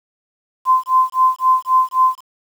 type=tone with tremolo; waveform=sine; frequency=1033 Hz; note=C6; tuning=22 cents flat; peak=-8 dBFS; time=0.65-2.21 s; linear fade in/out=50 ms; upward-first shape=sine; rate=3.8 Hz; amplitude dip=100%; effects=7-bit